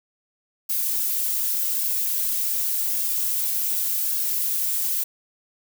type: noise with flanger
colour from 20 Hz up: violet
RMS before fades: -24 dBFS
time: 0.69-5.04 s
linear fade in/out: 10 ms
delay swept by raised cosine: 1.8 to 4.1 ms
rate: 0.87 Hz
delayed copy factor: +0.7
effects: none